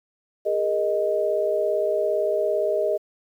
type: chord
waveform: sine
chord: Ab suspended second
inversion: none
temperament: equal with one note detuned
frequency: 408.6 / 466.2 / 622.3 Hz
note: Ab4 / Bb4 / Eb5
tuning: -28 / 0 / 0 cents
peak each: -25 / -28 / -22 dBFS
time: 0.45-2.98 s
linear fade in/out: 20 ms
effects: 9-bit